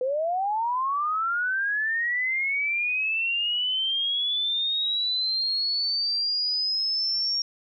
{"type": "linear sweep", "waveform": "sine", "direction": "up", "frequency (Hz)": [493.9, 5570], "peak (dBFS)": -23, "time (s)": [0.01, 7.42], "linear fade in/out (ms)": 2, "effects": []}